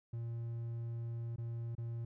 triangle tone with dropouts, 116.54 Hz, A#2, in tune, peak -36 dBFS, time 0.13-2.05 s, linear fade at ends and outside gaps 5 ms, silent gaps 1.361-1.381 / 1.752-1.78 s, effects none

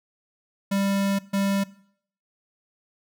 square tone bursts at uneven times, 197.4 Hz, G3, 12 cents sharp, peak -22 dBFS, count 2, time 0.71-1.19 / 1.33-1.64 s, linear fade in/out 10 ms, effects noise-tail reverb RT60 0.6 s tail -19 dB re dry

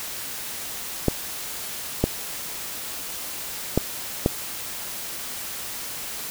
clicks, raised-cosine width 2 ms, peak -4 dBFS, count 4, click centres 1.083 / 2.04 / 3.776 / 4.261 s, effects white hiss -33 dBFS RMS until 6.3 s

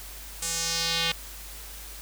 square tone with band-pass filter sweep, 166.3 Hz, E3, 16 cents sharp, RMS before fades -28 dBFS, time 0.42-1.12 s, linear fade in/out 5 ms, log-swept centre 8200 to 3200 Hz, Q 2.1, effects added 50 Hz sine -43 dBFS peak until 2.01 s + white hiss -43 dBFS RMS until 2.01 s

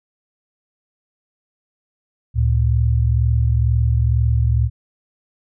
sine tone pair together, 71.69 / 113.8 Hz, D2 / A#2, -41 / -41 cents, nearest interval minor sixth, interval 800 cents, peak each -16 dBFS, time 2.34-4.7 s, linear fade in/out 50 ms, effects none

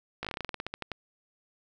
slowing click train, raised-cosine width 0.3 ms, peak -18 dBFS, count 16, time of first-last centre 0.23-0.917 s, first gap 17 ms, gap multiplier 1.13, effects none

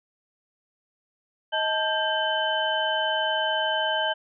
sine tone cluster, 629 / 878 / 1582 / 3048 Hz, D#5 / A5 / G6 / G7, +19 / -4 / +15 / -49 cents, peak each -28 dBFS, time 1.52-4.14 s, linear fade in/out 20 ms, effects none

